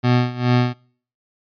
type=tone with tremolo; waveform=25% pulse; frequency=123.47 Hz; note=B2; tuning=in tune; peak=-9 dBFS; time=0.03-0.74 s; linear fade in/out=20 ms; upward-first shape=sine; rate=2.4 Hz; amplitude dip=85%; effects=noise-tail reverb RT60 0.5 s tail -25 dB re dry + resampled to 11025 Hz